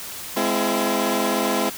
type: tone cluster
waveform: 15% pulse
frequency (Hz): 210 / 258.6 / 336.9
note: G#3 / C4 / E4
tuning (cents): +19 / -20 / +38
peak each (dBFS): -18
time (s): 0.36-1.7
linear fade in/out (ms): 10
effects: white hiss -34 dBFS RMS until 1.77 s